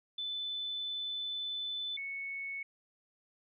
sine tone pair in turn, 3509 / 2211 Hz, A7 / C#7, -5 / -5 cents, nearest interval minor sixth, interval 800 cents, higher first, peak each -35 / -37 dBFS, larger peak first, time 0.18-1.97 / 1.97-2.63 s, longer first, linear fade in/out 5 ms, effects none

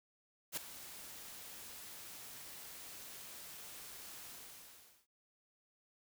white noise with ADSR envelope, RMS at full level -37 dBFS, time 0.52-5.07 s, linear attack 51 ms, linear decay 6 ms, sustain -14 dB, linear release 790 ms, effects none

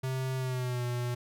square tone with pitch glide, 130.81 to 122.05 Hz, C3 to B2, 0 to -20 cents, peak -31 dBFS, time 0.03-1.15 s, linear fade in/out 10 ms, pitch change -120 cents, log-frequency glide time 0.37-0.84 s, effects none

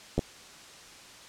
clicks, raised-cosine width 2 ms, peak -13 dBFS, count 2, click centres 0.18 / 0.192 s, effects white hiss -49 dBFS RMS until 1.28 s + low-pass 7000 Hz 12 dB/octave

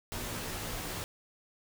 pink noise with comb filter, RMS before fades -38 dBFS, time 0.12-1.04 s, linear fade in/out 0 ms, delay 15 ms, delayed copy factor -0.7, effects none

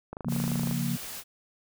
click train, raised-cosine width 1 ms, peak -23 dBFS, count 16, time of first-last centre 0.13-0.711 s, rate 25.8 Hz
sine chord, Bb minor, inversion first, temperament equal, 138.59 / 174.61 / 233.1 Hz, Db3 / F3 / Bb3, 0 / 0 / 0 cents, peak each -31 dBFS, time 0.25-0.97 s, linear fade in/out 10 ms
white noise, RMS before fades -39 dBFS, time 0.28-1.24 s, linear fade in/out 50 ms
effects none

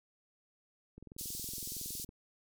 click train, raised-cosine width 3 ms, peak -37 dBFS, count 25, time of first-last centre 0.98-2.091 s, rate 21.6 Hz
white band-pass noise, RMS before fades -42 dBFS, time 1.18-2.05 s, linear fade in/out 10 ms, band 4100 to 16000 Hz, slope 24 dB/octave
effects none

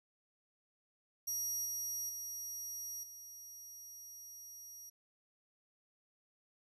25% pulse tone with level steps, 5700 Hz, F8, 34 cents sharp, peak -31 / -33 / -37 / -45 dBFS, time 1.27-4.9 s, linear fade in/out 10 ms, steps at 1.65 / 2.09 / 3.03 s, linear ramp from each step 5 ms, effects none

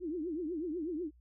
sine tone with vibrato, 329.6 Hz, E4, in tune, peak -34 dBFS, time 0-1.11 s, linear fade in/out 50 ms, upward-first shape triangle, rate 8.1 Hz, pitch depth 230 cents each way, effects added 60 Hz sine -59 dBFS peak until 1.2 s

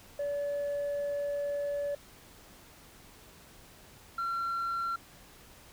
sine tone pair in turn, 574 / 1365.2 Hz, D5 / F6, -40 / -40 cents, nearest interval octave + minor third, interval 1500 cents, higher second, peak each -28 dBFS, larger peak neither, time 0.19-1.95 / 4.18-4.96 s, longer first, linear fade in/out 5 ms, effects tanh soft clip ceiling -29 dBFS + pink hiss -55 dBFS RMS until 5.72 s

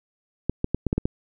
clicks, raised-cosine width 3 ms, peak -9 dBFS, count 7, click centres 0.496 / 0.644 / 0.746 / 0.867 / 0.929 / 0.98 / 1.055 s, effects none

